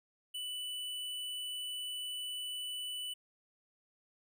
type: tone with hard clipping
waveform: sine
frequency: 2978 Hz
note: F#7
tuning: 11 cents sharp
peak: -39 dBFS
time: 0.34-3.14 s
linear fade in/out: 10 ms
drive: 16 dB
effects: none